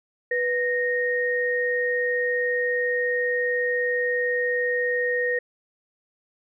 sine tone pair together, 491.9 / 1857.2 Hz, B4 / A#6, -7 / -7 cents, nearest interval octave + major seventh, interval 2300 cents, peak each -24 dBFS, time 0.31-5.39 s, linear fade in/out 5 ms, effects none

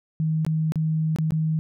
sine tone with dropouts, 157.9 Hz, D#3, 26 cents sharp, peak -20 dBFS, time 0.2-1.59 s, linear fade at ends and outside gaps 0 ms, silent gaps 0.449-0.465 / 0.721-0.757 / 1.161-1.186 / 1.307-1.321 s, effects none

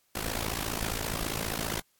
pink noise with amplitude modulation, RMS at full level -29 dBFS, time 0.15-1.8 s, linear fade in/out 5 ms, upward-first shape sine, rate 54.9 Hz, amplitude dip 95%, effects white hiss -70 dBFS RMS until 1.99 s + AAC 64 kbps

